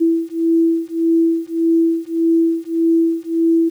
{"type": "beating tone pair", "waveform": "sine", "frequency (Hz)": [329.6, 331.3], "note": ["E4", "E4"], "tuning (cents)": [0, 9], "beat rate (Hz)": 1.7, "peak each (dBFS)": -16, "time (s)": [0, 3.7], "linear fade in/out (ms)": 20, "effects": ["8-bit"]}